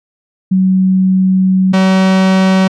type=tone pair in turn; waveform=sine / 45% pulse; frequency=187.8 / 189.32 Hz; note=F#3 / F#3; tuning=+26 / +40 cents; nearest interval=unison; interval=14 cents; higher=second; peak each=-7 dBFS; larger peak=neither; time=0.51-1.73 / 1.73-2.68 s; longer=first; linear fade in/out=10 ms; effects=low-pass 5000 Hz 12 dB/octave